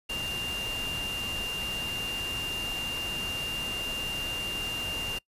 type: tone in noise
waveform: sine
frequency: 2794 Hz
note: F7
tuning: in tune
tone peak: -31 dBFS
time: 0.09-5.19 s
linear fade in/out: 10 ms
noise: pink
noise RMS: -38 dBFS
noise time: 0.09-5.19 s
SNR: +4 dB
effects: noise-tail reverb RT60 0.1 s tail -24 dB re dry + resampled to 32000 Hz